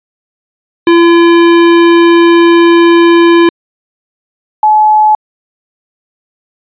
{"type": "tone pair in turn", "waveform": ["square", "sine"], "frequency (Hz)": [339.5, 855.5], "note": ["F4", "A5"], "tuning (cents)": [-49, -49], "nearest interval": "octave + major third", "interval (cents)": 1600, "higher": "second", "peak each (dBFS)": -3, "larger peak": "neither", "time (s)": [[0.87, 3.49], [4.63, 5.15]], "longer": "first", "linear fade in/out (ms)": 2, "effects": ["resampled to 8000 Hz"]}